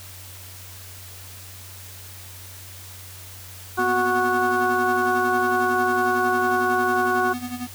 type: harmonic tone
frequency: 368.2 Hz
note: F#4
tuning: 8 cents flat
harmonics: 1 / 2 / 3 / 4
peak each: -24 / -24 / -24 / -24 dBFS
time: 3.77-7.34 s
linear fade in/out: 20 ms
type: tone with tremolo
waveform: square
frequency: 246.9 Hz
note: B3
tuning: in tune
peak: -27 dBFS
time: 3.79-7.67 s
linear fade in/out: 0 ms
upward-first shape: sine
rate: 11 Hz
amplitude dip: 75%
effects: added 93 Hz sine -42 dBFS peak until 7.74 s + white hiss -42 dBFS RMS until 7.74 s